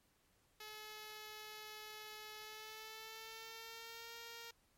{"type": "tone with pitch glide", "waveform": "5% pulse", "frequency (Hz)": [428.3, 464.4], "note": ["A4", "A#4"], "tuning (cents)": [-47, -7], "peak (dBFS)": -38, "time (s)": [0.6, 4.51], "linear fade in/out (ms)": 5, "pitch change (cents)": 140, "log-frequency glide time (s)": [2.37, 4.17], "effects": ["pink hiss -75 dBFS RMS until 4.77 s", "MP3 64 kbps"]}